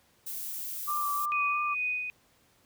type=noise; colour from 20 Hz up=violet; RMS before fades=-37 dBFS; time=0.26-1.26 s; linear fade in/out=10 ms
type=tone with vibrato; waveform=sine; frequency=1174.7 Hz; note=D6; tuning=in tune; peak=-28 dBFS; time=0.87-1.75 s; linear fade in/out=20 ms; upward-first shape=sine; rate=3 Hz; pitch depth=21 cents each way
type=tone with tremolo; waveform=sine; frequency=2489 Hz; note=D#7; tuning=in tune; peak=-27 dBFS; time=1.32-2.1 s; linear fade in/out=0 ms; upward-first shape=sine; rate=2.3 Hz; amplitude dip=50%
effects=pink hiss -65 dBFS RMS until 2.65 s + high-pass 60 Hz 12 dB/octave